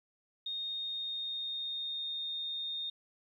sine tone with pitch glide, 3699 to 3671 Hz, A#7 to A#7, -14 to -27 cents, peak -35 dBFS, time 0.46-2.9 s, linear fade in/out 5 ms, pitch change -13 cents, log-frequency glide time 0.64-2.28 s, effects 12-bit

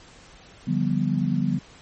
sine chord, G dominant seventh, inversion second, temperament just, 147 / 176.4 / 196 / 245 Hz, D3 / F3 / G3 / B3, +2 / +18 / 0 / -14 cents, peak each -26 dBFS, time 0.67-1.59 s, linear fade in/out 10 ms, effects pink hiss -49 dBFS RMS until 1.81 s + MP3 32 kbps

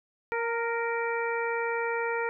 harmonic tone with a mistuned harmonic, 466.2 Hz, A#4, in tune, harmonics 1 / 2 / 3 / 4 / 5, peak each -30 / -33 / -35 / -36 / -37 dBFS, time 0.32-2.29 s, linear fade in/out 0 ms, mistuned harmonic 2, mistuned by -22 cents, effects none

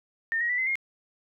sine tone with pitch steps, 1817 / 1892 / 1970 / 2051 / 2136 Hz, A#6 / A#6 / B6 / C7 / C7, -45 / +25 / -5 / -35 / +35 cents, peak -24 dBFS, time 0.32-0.755 s, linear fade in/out 0 ms, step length 87 ms, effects none

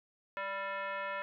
sine tone with frequency modulation, 200 Hz, G3, 35 cents sharp, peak -35 dBFS, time 0.37-1.22 s, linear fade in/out 0 ms, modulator 785 Hz, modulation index 2.5, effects none

